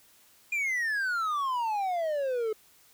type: exponential sweep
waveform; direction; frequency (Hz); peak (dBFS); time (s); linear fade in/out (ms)
triangle; down; 2439 to 425; -25; 0.52-2.53; 5
effects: white hiss -60 dBFS RMS until 2.93 s